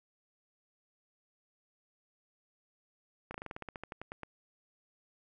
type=slowing click train; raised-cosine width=0.5 ms; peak=-26 dBFS; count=15; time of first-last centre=3.31-4.233 s; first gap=33 ms; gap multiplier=1.1; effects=none